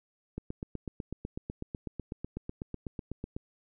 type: click train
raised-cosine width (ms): 3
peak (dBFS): -23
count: 25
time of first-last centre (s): 0.38-3.365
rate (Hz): 8.04
effects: none